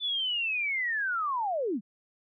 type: linear sweep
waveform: sine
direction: down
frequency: 3520 to 174.61 Hz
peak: -27 dBFS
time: 0-1.81 s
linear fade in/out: 50 ms
effects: none